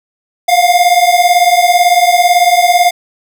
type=beating tone pair; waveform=square; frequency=698.5 / 716.5 Hz; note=F5 / F5; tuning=0 / +44 cents; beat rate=18 Hz; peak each=-10 dBFS; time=0.48-2.91 s; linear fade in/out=10 ms; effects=none